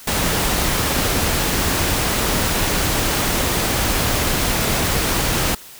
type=noise; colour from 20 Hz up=pink; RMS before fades=-19 dBFS; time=0.07-5.55 s; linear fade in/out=5 ms; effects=white hiss -40 dBFS RMS until 5.79 s